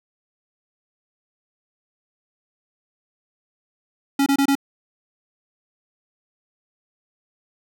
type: tone bursts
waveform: square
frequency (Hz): 277.2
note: C#4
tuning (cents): 0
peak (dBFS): -16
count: 4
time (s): 4.19-4.553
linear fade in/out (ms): 5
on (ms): 72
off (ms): 25
effects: none